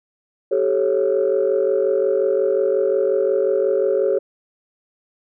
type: tone cluster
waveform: sine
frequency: 385.3 / 430.9 / 548 Hz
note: G4 / A4 / C#5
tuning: -30 / -36 / -20 cents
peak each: -19 dBFS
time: 0.51-4.19 s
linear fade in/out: 10 ms
effects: tanh soft clip ceiling -9 dBFS